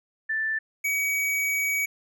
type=tone pair in turn; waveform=sine / square; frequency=1765 / 2265 Hz; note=A6 / C#7; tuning=+5 / +37 cents; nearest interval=major third; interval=432 cents; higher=second; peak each=-24 dBFS; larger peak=neither; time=0.29-0.59 / 0.84-1.86 s; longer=second; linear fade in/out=10 ms; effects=none